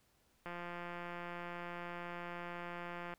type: click train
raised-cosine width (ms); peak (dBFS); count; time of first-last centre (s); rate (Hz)
0.5; -30; 467; 0.46-3.138; 174
effects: pink hiss -73 dBFS RMS until 3.18 s